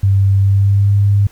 sine tone with pitch glide, 98 to 100.81 Hz, G2 to G2, 0 to +49 cents, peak -8 dBFS, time 0.03-1.27 s, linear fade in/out 5 ms, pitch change +49 cents, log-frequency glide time 0.41-0.94 s, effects pink hiss -47 dBFS RMS until 1.31 s

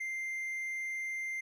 triangle tone, 2093 Hz, C7, in tune, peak -33 dBFS, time 0-1.41 s, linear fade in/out 10 ms, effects none

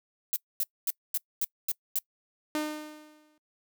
violet noise bursts, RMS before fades -28 dBFS, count 7, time 0.33-1.987 s, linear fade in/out 0 ms, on 31 ms, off 240 ms
sawtooth tone with exponential decay, 304.3 Hz, D#4, 38 cents flat, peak -23 dBFS, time 2.55-3.38 s, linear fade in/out 1 ms, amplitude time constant 180 ms
effects noise-tail reverb RT60 0.1 s tail -24 dB re dry

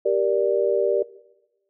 sine chord, G minor, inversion none, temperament just, 392 / 470.4 / 588 Hz, G4 / Bb4 / D5, 0 / +16 / +2 cents, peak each -22 dBFS, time 0.05-1.03 s, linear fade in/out 10 ms, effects noise-tail reverb RT60 1.0 s tail -19 dB re dry

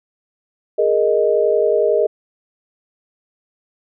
sine chord, Ab suspended second, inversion none, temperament equal, 415.3 / 466.2 / 622.3 Hz, Ab4 / Bb4 / Eb5, 0 / 0 / 0 cents, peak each -17 dBFS, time 0.78-2.07 s, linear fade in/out 10 ms, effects none

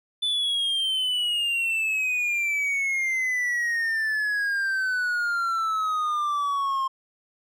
triangle exponential sweep, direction down, 3511 to 1060 Hz, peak -21 dBFS, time 0.22-6.88 s, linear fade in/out 10 ms, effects none

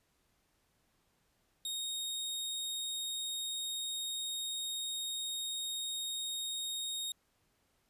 sawtooth tone, 3729 Hz, A#7, in tune, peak -33 dBFS, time 1.65-7.12 s, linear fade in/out 2 ms, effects pink hiss -75 dBFS RMS until 7.89 s + resampled to 32000 Hz

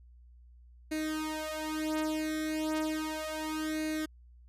sawtooth tone with flanger, 311.1 Hz, D#4, in tune, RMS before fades -34 dBFS, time 0.91-4.06 s, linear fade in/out 10 ms, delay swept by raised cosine 0.46 to 3.76 ms, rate 0.34 Hz, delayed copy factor +1, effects added 60 Hz sine -53 dBFS peak until 4.48 s + resampled to 32000 Hz

